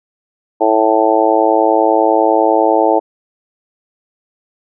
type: harmonic tone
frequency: 110 Hz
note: A2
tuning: in tune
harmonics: 3 / 4 / 5 / 6 / 7 / 8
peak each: -16 / -16 / -16 / -16 / -16 / -16 dBFS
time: 0.6-3 s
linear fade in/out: 20 ms
effects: none